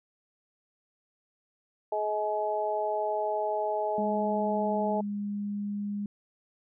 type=harmonic tone; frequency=211.8 Hz; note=G#3; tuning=34 cents sharp; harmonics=2 / 3 / 4; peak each=-33 / -30 / -31 dBFS; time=1.92-5.01 s; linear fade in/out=5 ms
type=tone with pitch glide; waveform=sine; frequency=207.7 to 204.4 Hz; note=G#3 to G#3; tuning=0 to -27 cents; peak=-30 dBFS; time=3.98-6.06 s; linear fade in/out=2 ms; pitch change=-27 cents; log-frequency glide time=4.09-5.19 s
effects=none